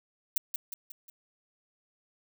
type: noise with echo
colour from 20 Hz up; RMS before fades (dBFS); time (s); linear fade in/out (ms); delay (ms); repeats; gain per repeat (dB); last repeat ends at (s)
violet; -27; 0.36-0.38; 2; 180; 4; -6; 1.1
effects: none